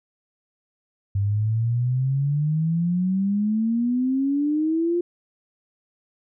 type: exponential sweep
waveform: sine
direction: up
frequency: 97.9 to 352.5 Hz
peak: -19 dBFS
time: 1.15-5.01 s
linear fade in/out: 5 ms
effects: none